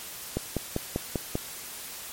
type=click train; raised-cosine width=2 ms; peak=-13 dBFS; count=6; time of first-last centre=0.37-1.354 s; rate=5.08 Hz; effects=white hiss -40 dBFS RMS until 2.12 s + MP3 64 kbps